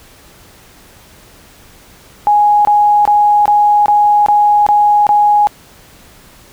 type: tone bursts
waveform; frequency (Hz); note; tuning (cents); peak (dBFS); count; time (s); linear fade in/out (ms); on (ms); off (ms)
sine; 830.6; G#5; 0; -6; 8; 2.27-5.471; 0; 380; 23
effects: pink hiss -42 dBFS RMS until 6.52 s